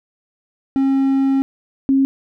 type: tone pair in turn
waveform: triangle / sine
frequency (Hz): 270.3 / 270.3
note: C#4 / C#4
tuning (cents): -44 / -44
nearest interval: unison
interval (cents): 0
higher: neither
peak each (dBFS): -11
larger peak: neither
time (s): 0.76-1.42 / 1.89-2.05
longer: first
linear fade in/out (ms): 0
effects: none